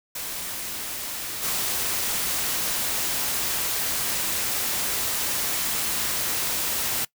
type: noise with level steps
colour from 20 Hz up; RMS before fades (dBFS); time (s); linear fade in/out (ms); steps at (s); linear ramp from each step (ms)
white; -32 / -26; 0.15-7.05; 5; 1.42; 20
effects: noise-tail reverb RT60 0.1 s tail -22 dB re dry